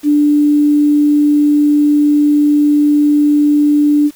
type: tone with quantisation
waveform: sine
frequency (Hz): 294.4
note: D4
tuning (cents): +4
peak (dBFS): -7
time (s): 0.03-4.11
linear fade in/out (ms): 50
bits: 6
effects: white hiss -45 dBFS RMS until 4.15 s